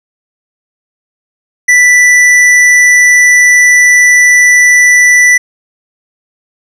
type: tone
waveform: square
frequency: 1975.5 Hz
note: B6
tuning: in tune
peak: -3 dBFS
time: 1.68-5.38 s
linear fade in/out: 10 ms
effects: low-pass 9000 Hz 12 dB/octave + 7-bit